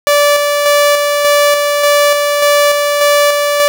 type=tone with tremolo; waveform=sawtooth; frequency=581 Hz; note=D5; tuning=19 cents flat; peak=-3 dBFS; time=0.07-3.68 s; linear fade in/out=0 ms; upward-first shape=square; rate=1.7 Hz; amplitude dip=35%; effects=7-bit